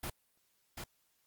pink noise with echo, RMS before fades -39 dBFS, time 0.03-0.1 s, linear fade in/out 5 ms, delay 740 ms, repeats 1, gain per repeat -5 dB, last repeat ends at 0.84 s, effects white hiss -75 dBFS RMS until 1.26 s + Opus 32 kbps

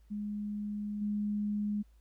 sine tone with level steps, 207.7 Hz, G#3, in tune, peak -34 / -30 dBFS, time 0.1-1.83 s, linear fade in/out 20 ms, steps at 1.01 s, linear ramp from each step 10 ms, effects added 54 Hz sine -58 dBFS peak until 2 s + pink hiss -75 dBFS RMS until 2 s

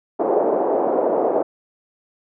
pink band-pass noise, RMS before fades -19 dBFS, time 0.19-1.43 s, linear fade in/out 10 ms, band 360 to 720 Hz, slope 24 dB/octave, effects none

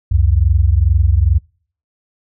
sine tone pair together, 66.7 / 89.03 Hz, C2 / F2, +34 / +34 cents, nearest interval perfect fourth, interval 500 cents, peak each -12 dBFS, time 0.11-1.39 s, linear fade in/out 10 ms, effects noise-tail reverb RT60 0.5 s tail -25 dB re dry

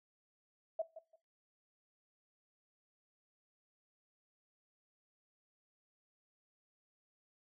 sine tone with echo, 650 Hz, E5, 24 cents flat, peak -32 dBFS, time 0.79-0.82 s, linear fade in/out 5 ms, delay 170 ms, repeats 2, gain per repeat -14 dB, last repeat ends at 1.16 s, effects noise-tail reverb RT60 0.3 s tail -19 dB re dry

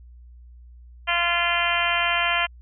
harmonic tone, 345.1 Hz, F4, 21 cents flat, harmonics 2 / 3 / 4 / 5 / 6 / 7 / 8 / 9, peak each -28 / -28 / -28 / -28 / -28 / -28 / -28 / -28 dBFS, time 1.07-2.47 s, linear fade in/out 20 ms, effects added 60 Hz sine -43 dBFS peak until 2.61 s

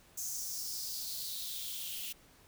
blue noise with high-pass filter sweep, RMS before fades -40 dBFS, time 0.17-2.13 s, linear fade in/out 10 ms, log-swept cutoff 6500 to 2800 Hz, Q 4.6, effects pink hiss -62 dBFS RMS until 2.47 s

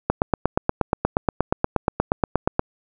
click train, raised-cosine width 1 ms, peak -3 dBFS, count 22, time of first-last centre 0.1-2.594 s, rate 8.42 Hz, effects none

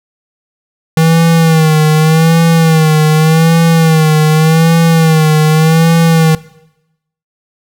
square tone with vibrato, 160 Hz, D#3, 49 cents sharp, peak -6 dBFS, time 0.97-6.35 s, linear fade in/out 2 ms, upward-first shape sine, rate 0.85 Hz, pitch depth 63 cents each way, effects noise-tail reverb RT60 0.9 s tail -20 dB re dry

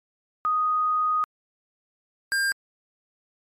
sine / square tone pair in turn, 1244.5 / 1599.9 Hz, D#6 / G6, 0 / +35 cents, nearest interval major third, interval 435 cents, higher second, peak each -20 / -22 dBFS, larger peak first, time 0.45-1.24 / 2.32-2.52 s, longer first, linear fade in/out 0 ms, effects MP3 64 kbps

